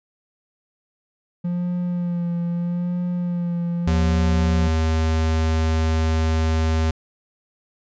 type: tone with vibrato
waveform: triangle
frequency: 174.61 Hz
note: F3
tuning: in tune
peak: -19 dBFS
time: 1.44-4.68 s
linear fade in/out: 10 ms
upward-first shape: sine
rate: 0.78 Hz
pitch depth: 28 cents each way
type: tone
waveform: square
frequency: 80 Hz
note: D#2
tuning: 49 cents sharp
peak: -18 dBFS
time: 3.87-6.91 s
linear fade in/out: 5 ms
effects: resampled to 16000 Hz

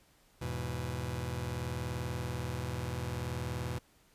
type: chord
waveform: sawtooth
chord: E major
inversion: none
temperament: just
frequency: 82.41 / 103.01 / 123.61 Hz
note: E2 / G#2 / B2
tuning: 0 / -14 / +2 cents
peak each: -35 / -38 / -33 dBFS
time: 0.41-3.79 s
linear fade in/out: 10 ms
effects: pink hiss -66 dBFS RMS until 4.14 s + resampled to 32000 Hz

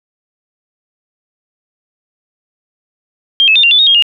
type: tone with pitch steps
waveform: sine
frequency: 3197 / 2597 / 3612 / 2776 / 3485 / 3729 / 3245 / 2839 Hz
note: G7 / E7 / A7 / F7 / A7 / A#7 / G#7 / F7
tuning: +33 / -26 / +45 / -11 / -17 / 0 / -41 / +28 cents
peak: -5 dBFS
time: 3.4-4.024 s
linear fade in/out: 0 ms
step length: 78 ms
effects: none

